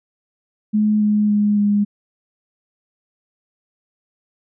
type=tone with pitch steps; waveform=sine; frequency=212.1 / 209.8 / 207.5 / 205.2 Hz; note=G#3 / G#3 / G#3 / G#3; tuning=+37 / +18 / -1 / -21 cents; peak=-13 dBFS; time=0.73-1.85 s; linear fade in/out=20 ms; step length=280 ms; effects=none